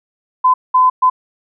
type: tone bursts at uneven times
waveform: sine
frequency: 1017 Hz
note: C6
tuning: 50 cents flat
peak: -7 dBFS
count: 3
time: 0.44-0.54 / 0.74-0.9 / 1.02-1.1 s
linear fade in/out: 10 ms
effects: none